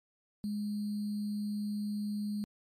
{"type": "tone with sample-and-hold", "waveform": "sine", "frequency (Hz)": 207.7, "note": "G#3", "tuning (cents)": 0, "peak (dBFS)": -32, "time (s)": [0.44, 2.44], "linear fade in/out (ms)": 0, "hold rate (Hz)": 4410, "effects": ["MP3 64 kbps"]}